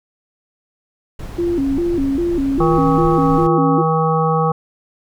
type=noise; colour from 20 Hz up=brown; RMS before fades=-27 dBFS; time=1.19-3.47 s; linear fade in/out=5 ms
type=tone with vibrato; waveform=sine; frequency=307.3 Hz; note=D#4; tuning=21 cents flat; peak=-15 dBFS; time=1.38-3.82 s; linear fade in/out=10 ms; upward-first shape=square; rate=2.5 Hz; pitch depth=200 cents each way
type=harmonic tone; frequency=160 Hz; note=D#3; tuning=49 cents sharp; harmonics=1 / 3 / 5 / 7 / 8; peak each=-17 / -19 / -20 / -20 / -25 dBFS; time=2.6-4.52 s; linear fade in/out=5 ms
effects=none